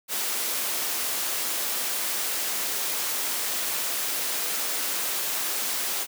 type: high-pass noise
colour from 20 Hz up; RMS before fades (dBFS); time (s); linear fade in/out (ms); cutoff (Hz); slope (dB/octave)
white; -28; 0.08-6.07; 50; 280; 12
effects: none